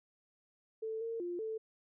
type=tone with pitch steps; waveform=sine; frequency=442.3 / 457 / 350.4 / 441.1 Hz; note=A4 / A#4 / F4 / A4; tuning=+9 / -34 / +6 / +4 cents; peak=-36 dBFS; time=0.82-1.58 s; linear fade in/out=10 ms; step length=190 ms; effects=none